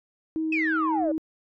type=tone with vibrato; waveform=sine; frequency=317.6 Hz; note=D#4; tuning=36 cents sharp; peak=-24 dBFS; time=0.36-1.18 s; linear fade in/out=0 ms; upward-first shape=triangle; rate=5.8 Hz; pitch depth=8 cents each way
type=exponential sweep; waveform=sine; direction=down; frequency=2637 to 554.4 Hz; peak=-23 dBFS; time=0.52-1.12 s; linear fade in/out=5 ms
effects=tanh soft clip ceiling -15 dBFS